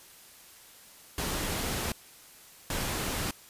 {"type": "noise bursts at uneven times", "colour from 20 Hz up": "pink", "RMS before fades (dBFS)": -32, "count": 2, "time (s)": [[1.18, 1.92], [2.7, 3.31]], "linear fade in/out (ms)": 2, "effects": ["white hiss -53 dBFS RMS until 3.49 s", "resampled to 32000 Hz"]}